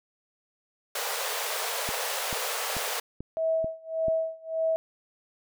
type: high-pass noise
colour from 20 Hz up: pink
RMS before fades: -31 dBFS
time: 0.95-3 s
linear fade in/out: 5 ms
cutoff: 430 Hz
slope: 96 dB/octave
type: click train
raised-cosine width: 3 ms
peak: -23 dBFS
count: 6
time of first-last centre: 1.89-4.083 s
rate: 2.28 Hz
type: tone with tremolo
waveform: sine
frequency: 647 Hz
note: E5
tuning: 32 cents flat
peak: -22 dBFS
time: 3.37-4.76 s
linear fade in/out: 0 ms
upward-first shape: sine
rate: 1.7 Hz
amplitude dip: 95%
effects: none